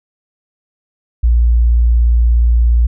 sine tone, 58.5 Hz, A#1, 7 cents sharp, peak -7 dBFS, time 1.23-2.87 s, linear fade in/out 10 ms, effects none

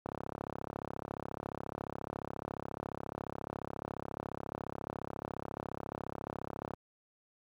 click train, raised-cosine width 1 ms, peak -24 dBFS, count 230, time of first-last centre 0.06-6.736 s, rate 34.3 Hz, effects high-pass 80 Hz 12 dB/octave + 10-bit

